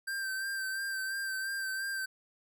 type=tone with vibrato; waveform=square; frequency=1568 Hz; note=G6; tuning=in tune; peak=-34 dBFS; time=0.07-2.06 s; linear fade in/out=10 ms; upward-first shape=sine; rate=2.9 Hz; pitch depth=30 cents each way; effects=none